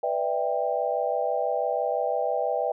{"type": "chord", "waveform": "sine", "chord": "E minor seventh", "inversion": "second", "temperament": "just", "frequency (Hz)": [494.4, 593.3, 659.3, 791.1], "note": ["B4", "D5", "E5", "G5"], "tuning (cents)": [2, 18, 0, 16], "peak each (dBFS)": -29, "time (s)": [0.03, 2.72], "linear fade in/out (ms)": 5, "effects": []}